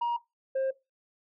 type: tone pair in turn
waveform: sine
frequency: 948 / 532 Hz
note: A#5 / C5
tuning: +29 / +29 cents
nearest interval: minor seventh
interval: 1000 cents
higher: first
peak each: -23 dBFS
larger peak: neither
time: 0.01-0.17 / 0.55-0.71 s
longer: neither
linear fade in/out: 10 ms
effects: noise-tail reverb RT60 0.2 s tail -19 dB re dry + tanh soft clip ceiling -25 dBFS